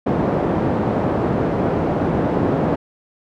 pink band-pass noise, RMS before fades -19 dBFS, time 0.06-2.76 s, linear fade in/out 10 ms, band 140 to 690 Hz, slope 12 dB/octave, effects none

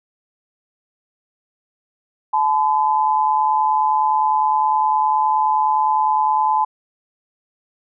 sine tone pair together, 863 / 1012.7 Hz, A5 / B5, -34 / +43 cents, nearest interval minor third, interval 277 cents, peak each -16 / -18 dBFS, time 2.33-6.65 s, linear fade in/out 10 ms, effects none

